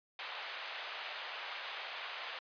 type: band-pass noise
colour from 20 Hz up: white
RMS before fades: -44 dBFS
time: 0.19-2.39 s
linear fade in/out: 2 ms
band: 570 to 3500 Hz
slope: 24 dB/octave
effects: resampled to 11025 Hz